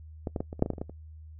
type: clicks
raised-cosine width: 2 ms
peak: -18 / -17 / -17 / -25 / -28 / -8 / -19 / -15 / -27 / -26 / -19 / -29 dBFS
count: 12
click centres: 0.272 / 0.362 / 0.405 / 0.529 / 0.594 / 0.624 / 0.661 / 0.703 / 0.735 / 0.782 / 0.815 / 0.896 s
effects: noise-tail reverb RT60 0.1 s tail -22 dB re dry + added 78 Hz sine -44 dBFS peak until 1.39 s